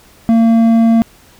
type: tone with hard clipping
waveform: sine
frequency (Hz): 228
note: A#3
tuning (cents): -38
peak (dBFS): -8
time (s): 0.29-1.02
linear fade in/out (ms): 0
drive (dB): 6
effects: pink hiss -45 dBFS RMS until 1.39 s